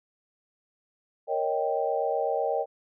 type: chord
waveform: sine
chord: Eb dominant seventh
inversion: second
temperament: equal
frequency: 466.2 / 554.4 / 622.3 / 784 Hz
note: Bb4 / Db5 / Eb5 / G5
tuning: 0 / 0 / 0 / 0 cents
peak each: -30 dBFS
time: 1.27-2.66 s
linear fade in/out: 50 ms
effects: none